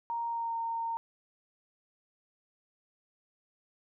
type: tone with pitch glide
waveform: sine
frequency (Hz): 932.3 to 918.4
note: A#5 to A#5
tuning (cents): 0 to -26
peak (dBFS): -31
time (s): 0.1-0.97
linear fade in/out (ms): 0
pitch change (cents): -26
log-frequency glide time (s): 0.28-0.56
effects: none